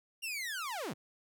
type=linear sweep; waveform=sawtooth; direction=down; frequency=2833 to 92.6 Hz; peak=-33 dBFS; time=0.22-0.94 s; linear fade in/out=20 ms; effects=none